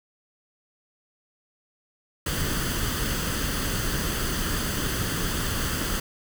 pink noise with comb filter, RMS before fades -27 dBFS, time 2.26-6 s, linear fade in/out 5 ms, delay 0.64 ms, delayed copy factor +0.55, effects none

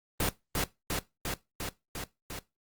pink noise with echo, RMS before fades -28 dBFS, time 0.2-0.29 s, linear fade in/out 2 ms, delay 350 ms, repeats 6, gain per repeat -2 dB, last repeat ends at 2.39 s, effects noise-tail reverb RT60 0.2 s tail -18 dB re dry + Opus 24 kbps

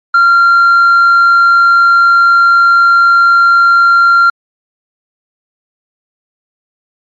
sine tone with tanh clipping, 1382 Hz, F6, 19 cents flat, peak -4 dBFS, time 0.14-4.3 s, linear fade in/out 5 ms, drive 1 dB, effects MP3 64 kbps

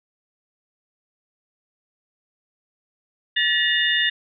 sine tone cluster, 1751 / 1910 / 2862 / 3590 Hz, A6 / A#6 / F7 / A7, -9 / +42 / +42 / +34 cents, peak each -23 dBFS, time 3.36-4.1 s, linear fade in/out 10 ms, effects none

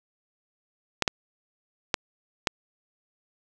clicks, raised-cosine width 0.2 ms, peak -4 dBFS, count 4, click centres 1.023 / 1.078 / 1.942 / 2.472 s, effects none

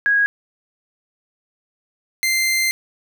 sine / sawtooth tone pair in turn, 1649 / 2085 Hz, G#6 / C7, -13 / -7 cents, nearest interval major third, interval 406 cents, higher second, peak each -13 / -13 dBFS, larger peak neither, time 0.06-0.26 / 2.23-2.71 s, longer second, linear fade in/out 0 ms, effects none

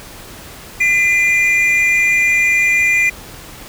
triangle tone pair together, 2022 / 2402 Hz, B6 / D7, +40 / +38 cents, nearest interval minor third, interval 298 cents, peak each -13 / -11 dBFS, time 0.8-3.1 s, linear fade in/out 10 ms, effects pink hiss -35 dBFS RMS until 3.68 s

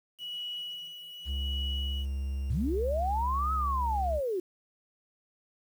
sine tone with tremolo, 2929 Hz, F#7, 18 cents flat, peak -34 dBFS, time 0.18-2.06 s, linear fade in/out 50 ms, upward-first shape sine, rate 0.85 Hz, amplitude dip 65%
triangle tone with pitch glide, 68.3 to 67.67 Hz, C#2 to C#2, -25 to -41 cents, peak -28 dBFS, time 1.25-4.21 s, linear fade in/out 50 ms, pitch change -16 cents, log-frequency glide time 1.98-3.26 s
sine linear two-way sweep, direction up then down, 87.2 to 1300 to 344 Hz, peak -28 dBFS, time 2.5-4.4 s, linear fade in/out 5 ms, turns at 3.53 s
effects 9-bit

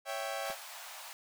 sawtooth chord, C# diminished, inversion none, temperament equal, 554.4 / 659.3 / 784 Hz, C#5 / E5 / G5, 0 / 0 / 0 cents, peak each -36 dBFS, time 0.05-0.56 s, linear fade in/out 50 ms
pink high-pass noise, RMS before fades -47 dBFS, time 0.45-1.13 s, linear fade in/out 0 ms, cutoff 640 Hz, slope 48 dB/octave
clicks, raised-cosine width 1 ms, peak -35 dBFS, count 2, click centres 0.499 / 0.504 s
effects none

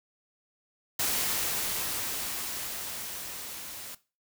white noise with level ramp, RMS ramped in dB -28 to -42 dBFS, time 0.99-3.95 s, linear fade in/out 5 ms, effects noise-tail reverb RT60 0.3 s tail -17 dB re dry

